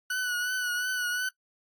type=tone with vibrato; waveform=40% pulse; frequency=1480 Hz; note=F#6; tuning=in tune; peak=-27 dBFS; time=0.1-1.29 s; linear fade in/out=5 ms; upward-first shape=triangle; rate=2.8 Hz; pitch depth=44 cents each way; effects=noise-tail reverb RT60 0.1 s tail -21 dB re dry + AAC 64 kbps